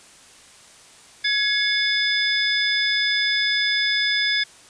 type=tone cluster; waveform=sine; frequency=1682 / 2182 / 3502 / 5020 Hz; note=G#6 / C#7 / A7 / D#8; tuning=+22 / -28 / -9 / +15 cents; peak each=-24 dBFS; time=1.24-4.44 s; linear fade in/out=10 ms; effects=white hiss -48 dBFS RMS until 4.69 s + resampled to 22050 Hz